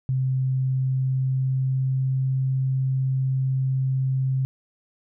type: tone with pitch glide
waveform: sine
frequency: 130.81 to 132.1 Hz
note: C3 to C3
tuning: 0 to +17 cents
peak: -20 dBFS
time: 0.09-4.45 s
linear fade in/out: 0 ms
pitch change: +17 cents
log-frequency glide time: 0.35-2.35 s
effects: none